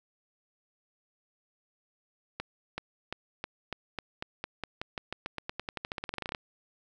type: accelerating click train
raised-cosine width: 0.3 ms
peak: -18 dBFS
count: 30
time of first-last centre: 2.4-6.348 s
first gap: 380 ms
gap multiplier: 0.91
effects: none